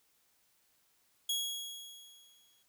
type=tone with exponential decay; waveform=sawtooth; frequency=3322 Hz; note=G#7; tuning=in tune; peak=-27 dBFS; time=1.29-2.63 s; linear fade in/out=5 ms; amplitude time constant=290 ms; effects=white hiss -72 dBFS RMS until 2.68 s